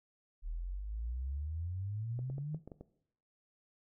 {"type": "exponential sweep", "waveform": "sine", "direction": "up", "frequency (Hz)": [38, 160.9], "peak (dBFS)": -36, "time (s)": [0.42, 2.6], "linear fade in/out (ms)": 50}
{"type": "clicks", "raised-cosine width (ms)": 2, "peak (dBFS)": -34, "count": 7, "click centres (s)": [2.191, 2.3, 2.382, 2.546, 2.676, 2.718, 2.81]}
{"effects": ["noise-tail reverb RT60 0.7 s tail -17 dB re dry"]}